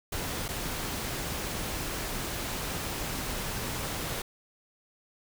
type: noise with dropouts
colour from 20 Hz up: pink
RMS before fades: -34 dBFS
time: 0.12-4.22 s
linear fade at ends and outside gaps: 5 ms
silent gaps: 0.482-0.487 s
effects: none